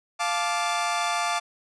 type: chord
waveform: sawtooth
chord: D minor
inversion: first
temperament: equal with one note detuned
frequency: 698.5 / 872.4 / 1174.7 Hz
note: F5 / A5 / D6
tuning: 0 / -15 / 0 cents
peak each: -24 / -26 / -24 dBFS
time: 0.19-1.4 s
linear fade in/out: 20 ms
effects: resampled to 22050 Hz